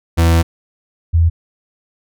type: tone pair in turn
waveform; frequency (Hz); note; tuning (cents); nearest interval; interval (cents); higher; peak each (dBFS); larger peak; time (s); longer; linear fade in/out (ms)
40% pulse / sine; 83.2 / 83.2; E2 / E2; +17 / +17; unison; 0; neither; -8; neither; 0.17-0.43 / 1.13-1.3; first; 20
effects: none